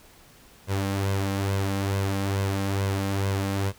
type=tone with flanger; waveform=sawtooth; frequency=98 Hz; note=G2; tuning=in tune; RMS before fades=-26 dBFS; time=0.67-3.73 s; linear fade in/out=50 ms; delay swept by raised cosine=1.9 to 3.8 ms; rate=2.3 Hz; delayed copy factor=+0.55; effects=pink hiss -53 dBFS RMS until 3.78 s